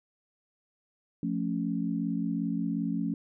sine chord, F augmented, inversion none, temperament equal, 174.61 / 220 / 277.2 Hz, F3 / A3 / C#4, 0 / 0 / 0 cents, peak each -32 dBFS, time 1.23-3.14 s, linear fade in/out 2 ms, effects none

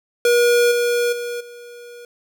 square tone with level steps, 480 Hz, B4, 49 cents flat, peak -13 / -17 / -25 / -37 dBFS, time 0.25-2.05 s, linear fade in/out 2 ms, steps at 0.71 / 1.12 / 1.4 s, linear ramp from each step 10 ms, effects none

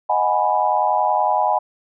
sine chord, G# minor seventh, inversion second, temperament equal, 622.3 / 740 / 830.6 / 987.8 Hz, D#5 / F#5 / G#5 / B5, 0 / 0 / 0 / 0 cents, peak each -23 / -21 / -19 / -21 dBFS, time 0.09-1.59 s, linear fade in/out 10 ms, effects none

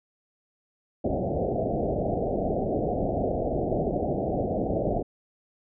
white low-pass noise, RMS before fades -27 dBFS, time 1.04-5.03 s, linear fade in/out 10 ms, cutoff 740 Hz, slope 96 dB/octave, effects none

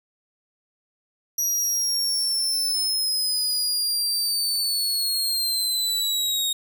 sawtooth linear sweep, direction down, 5790 to 3729 Hz, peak -19 dBFS, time 1.38-6.53 s, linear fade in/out 5 ms, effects 9-bit

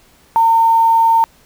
sine tone with quantisation, 910 Hz, A#5, 42 cents flat, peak -8 dBFS, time 0.36-1.24 s, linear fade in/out 0 ms, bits 6, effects pink hiss -50 dBFS RMS until 1.45 s

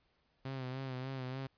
sawtooth tone with vibrato, 130.81 Hz, C3, in tune, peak -35 dBFS, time 0.45-1.47 s, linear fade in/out 5 ms, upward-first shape sine, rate 3.4 Hz, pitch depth 51 cents each way, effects pink hiss -75 dBFS RMS until 1.57 s + resampled to 11025 Hz

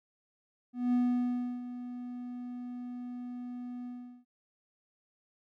triangle tone with ADSR envelope, 245.9 Hz, B3, 7 cents flat, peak -22 dBFS, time 0.73-4.25 s, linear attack 200 ms, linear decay 680 ms, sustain -14 dB, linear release 390 ms, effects none

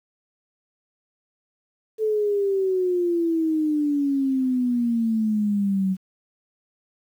sine exponential sweep, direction down, 440 to 186.3 Hz, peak -19 dBFS, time 1.98-5.97 s, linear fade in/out 50 ms, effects 9-bit

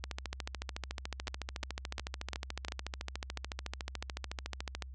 two click trains, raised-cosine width 0.2 ms, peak -19 / -20 dBFS, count 5 / 67, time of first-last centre 1.28-2.684 / 0.04-4.823 s, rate 2.85 / 13.8 Hz, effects added 65 Hz sine -44 dBFS peak until 4.94 s + resampled to 24000 Hz

